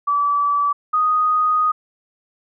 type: tone pair in turn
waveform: sine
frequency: 1153 / 1243.8 Hz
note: D6 / D#6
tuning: -32 / -1 cents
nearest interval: minor second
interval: 131 cents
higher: second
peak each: -15 / -14 dBFS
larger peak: second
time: 0.07-0.73 / 0.93-1.72 s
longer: second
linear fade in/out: 10 ms
effects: none